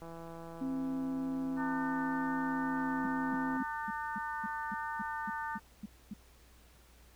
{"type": "click train", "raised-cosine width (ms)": 1, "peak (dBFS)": -34, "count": 590, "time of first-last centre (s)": [0.02, 3.568], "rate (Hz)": 166}
{"type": "tone with pitch glide", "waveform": "sine", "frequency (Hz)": [264.7, 262.3], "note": ["C4", "C4"], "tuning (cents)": [20, 4], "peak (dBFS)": -33, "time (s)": [0.61, 3.63], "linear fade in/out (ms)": 5, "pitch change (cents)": -16, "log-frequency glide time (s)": [2.15, 3.21]}
{"type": "harmonic tone", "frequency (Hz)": 300.1, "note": "D4", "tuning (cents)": 38, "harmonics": [3, 4, 5, 6], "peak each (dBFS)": [-38, -43, -42, -45], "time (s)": [1.56, 5.6], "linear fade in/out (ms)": 50}
{"type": "tone bursts", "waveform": "sine", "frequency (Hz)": 207.7, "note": "G#3", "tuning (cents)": 0, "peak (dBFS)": -38, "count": 12, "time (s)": [3.04, 6.138], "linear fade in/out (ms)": 5, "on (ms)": 29, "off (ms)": 250}
{"effects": ["added 60 Hz sine -60 dBFS peak until 7.15 s", "pink hiss -63 dBFS RMS until 7.15 s"]}